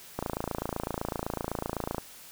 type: click train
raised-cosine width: 1 ms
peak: -16 dBFS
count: 51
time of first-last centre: 0.19-1.982 s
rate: 27.9 Hz
effects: white hiss -49 dBFS RMS until 2.31 s